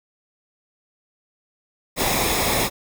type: noise with comb filter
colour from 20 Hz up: pink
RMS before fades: -21 dBFS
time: 1.96-2.7 s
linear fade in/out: 50 ms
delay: 0.67 ms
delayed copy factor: -0.55
effects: none